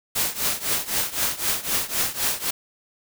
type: noise with tremolo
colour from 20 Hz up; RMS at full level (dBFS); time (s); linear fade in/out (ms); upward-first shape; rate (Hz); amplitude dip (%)
white; -21; 0.15-2.51; 10; triangle; 3.9; 90
effects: none